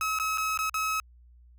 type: tone with dropouts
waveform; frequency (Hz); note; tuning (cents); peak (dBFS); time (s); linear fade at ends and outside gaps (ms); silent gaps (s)
30% pulse; 1284; E6; -46; -24; 0.01-1; 1; 0.188-0.198 / 0.375-0.381 / 0.575-0.589 / 0.696-0.742
effects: added 60 Hz sine -52 dBFS peak until 1.58 s